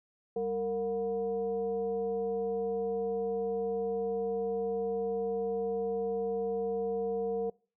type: tone with frequency modulation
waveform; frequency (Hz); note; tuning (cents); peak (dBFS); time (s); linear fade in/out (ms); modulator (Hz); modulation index
sine; 460; A#4; -23; -29; 0.36-7.5; 5; 263; 0.53
effects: noise-tail reverb RT60 0.4 s tail -25 dB re dry